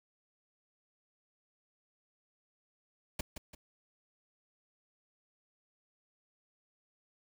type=noise with echo; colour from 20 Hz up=pink; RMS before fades=-35 dBFS; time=3.19-3.21 s; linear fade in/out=5 ms; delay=170 ms; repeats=2; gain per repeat=-8 dB; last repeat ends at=3.55 s; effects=none